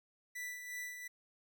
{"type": "tone with tremolo", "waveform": "45% pulse", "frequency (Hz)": 1975.5, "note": "B6", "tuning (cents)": 0, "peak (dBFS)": -40, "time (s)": [0.35, 1.08], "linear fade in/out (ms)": 10, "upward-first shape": "sine", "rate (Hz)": 2.8, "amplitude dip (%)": 50, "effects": []}